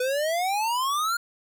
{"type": "exponential sweep", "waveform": "square", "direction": "up", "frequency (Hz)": [493.9, 1427], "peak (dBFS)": -24, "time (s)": [0, 1.17], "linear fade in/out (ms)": 5, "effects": []}